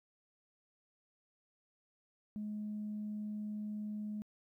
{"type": "tone", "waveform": "sine", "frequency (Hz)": 210.8, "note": "G#3", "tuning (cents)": 26, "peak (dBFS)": -37, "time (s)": [2.36, 4.22], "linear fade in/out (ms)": 0, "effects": ["tanh soft clip ceiling -34 dBFS", "13-bit"]}